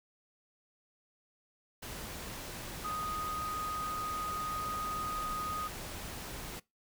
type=tone in noise; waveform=sine; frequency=1244.5 Hz; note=D#6; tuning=in tune; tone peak=-35 dBFS; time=2.84-5.68 s; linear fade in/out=10 ms; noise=pink; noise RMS=-43 dBFS; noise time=1.82-6.6 s; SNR=+5 dB; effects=noise-tail reverb RT60 0.2 s tail -22 dB re dry